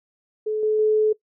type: tone with level steps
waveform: sine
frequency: 430.2 Hz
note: A4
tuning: 39 cents flat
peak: -21 / -17 / -15 dBFS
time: 0.46-1.13 s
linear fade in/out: 10 ms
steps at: 0.63 / 0.79 s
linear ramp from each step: 2 ms
effects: noise-tail reverb RT60 0.1 s tail -20 dB re dry